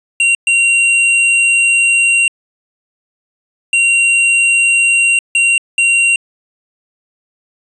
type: tone bursts at uneven times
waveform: square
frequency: 2756 Hz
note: F7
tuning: 24 cents flat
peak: -9 dBFS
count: 5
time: 0.2-0.35 / 0.47-2.28 / 3.73-5.19 / 5.35-5.58 / 5.78-6.16 s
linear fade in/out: 2 ms
effects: resampled to 24000 Hz